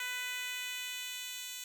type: tone with high-pass filter sweep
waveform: 10% pulse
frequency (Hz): 498.4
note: B4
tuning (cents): +16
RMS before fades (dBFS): -40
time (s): 0-1.64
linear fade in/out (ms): 2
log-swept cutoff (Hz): 1700 to 4300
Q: 1.2
effects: none